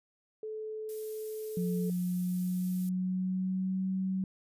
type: tone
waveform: sine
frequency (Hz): 433.8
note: A4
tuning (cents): -25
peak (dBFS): -36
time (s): 0.43-1.9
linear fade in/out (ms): 2
type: noise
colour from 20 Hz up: violet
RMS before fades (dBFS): -47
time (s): 0.89-2.89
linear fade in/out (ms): 0
type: tone with pitch glide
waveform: sine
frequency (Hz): 177.4 to 189.04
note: F3 to F#3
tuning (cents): +27 to +37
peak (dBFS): -29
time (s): 1.57-4.24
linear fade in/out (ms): 2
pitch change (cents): +110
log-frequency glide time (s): 1.67-3.87
effects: resampled to 32000 Hz